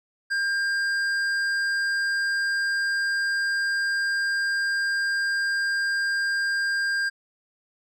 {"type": "tone with hard clipping", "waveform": "sine", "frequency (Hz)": 1600, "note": "G6", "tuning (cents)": 35, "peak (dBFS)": -24, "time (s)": [0.3, 7.1], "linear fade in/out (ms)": 20, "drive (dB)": 8, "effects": []}